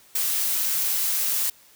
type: noise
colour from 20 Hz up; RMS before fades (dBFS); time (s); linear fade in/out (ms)
blue; -24; 0.15-1.5; 5
effects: white hiss -54 dBFS RMS until 1.75 s